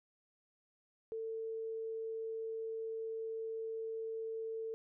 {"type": "tone", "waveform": "sine", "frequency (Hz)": 447.4, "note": "A4", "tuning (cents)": 29, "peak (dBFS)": -38, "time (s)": [1.12, 4.74], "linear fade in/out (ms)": 0, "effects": []}